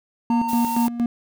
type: tone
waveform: triangle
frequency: 913 Hz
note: A#5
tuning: 36 cents flat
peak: -21 dBFS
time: 0.3-0.87 s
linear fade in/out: 5 ms
type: tone with tremolo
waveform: triangle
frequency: 237 Hz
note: A#3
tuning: 29 cents sharp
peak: -15 dBFS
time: 0.3-1.06 s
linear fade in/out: 2 ms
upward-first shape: square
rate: 4.3 Hz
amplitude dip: 70%
type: noise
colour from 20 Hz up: blue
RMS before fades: -34 dBFS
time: 0.48-0.88 s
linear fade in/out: 10 ms
effects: none